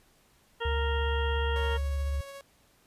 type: harmonic tone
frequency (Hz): 464.8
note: A#4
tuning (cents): -5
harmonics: 1 / 2 / 3 / 4 / 6 / 7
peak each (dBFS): -33 / -36 / -38 / -39 / -41 / -41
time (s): 0.6-1.78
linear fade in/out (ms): 20
type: tone with vibrato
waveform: sine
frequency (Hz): 70.8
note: C#2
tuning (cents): +37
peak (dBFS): -27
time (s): 0.65-2.21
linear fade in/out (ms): 5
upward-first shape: square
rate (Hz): 17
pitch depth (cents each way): 53
type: tone with tremolo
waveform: sawtooth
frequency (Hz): 554.4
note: C#5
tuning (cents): 0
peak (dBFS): -37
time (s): 1.56-2.41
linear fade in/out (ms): 0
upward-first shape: triangle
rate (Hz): 14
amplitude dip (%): 30
effects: pink hiss -64 dBFS RMS until 2.86 s + resampled to 32000 Hz